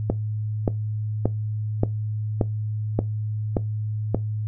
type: click train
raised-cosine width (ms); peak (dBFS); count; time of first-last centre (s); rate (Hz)
2; -6; 8; 0.1-4.146; 1.73
effects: noise-tail reverb RT60 0.2 s tail -18 dB re dry + added 107 Hz sine -24 dBFS peak until 4.47 s